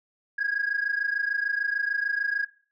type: tone pair together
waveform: sine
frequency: 1634.5 / 1661.2 Hz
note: G#6 / G#6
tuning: -28 / 0 cents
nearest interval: unison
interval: 28 cents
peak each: -26 dBFS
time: 0.38-2.45 s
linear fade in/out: 10 ms
effects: noise-tail reverb RT60 0.4 s tail -17 dB re dry + tanh soft clip ceiling -19 dBFS